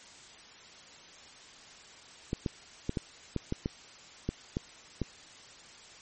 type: clicks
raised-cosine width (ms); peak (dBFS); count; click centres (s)
3; -17; 10; 2.331 / 2.462 / 2.894 / 2.972 / 3.363 / 3.524 / 3.659 / 4.29 / 4.569 / 5.017
effects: white hiss -52 dBFS RMS until 6.01 s + MP3 32 kbps